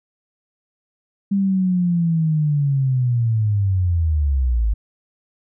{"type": "linear sweep", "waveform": "sine", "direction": "down", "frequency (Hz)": [200, 51.1], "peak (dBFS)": -15, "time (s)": [1.31, 4.74], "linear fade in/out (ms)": 10, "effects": []}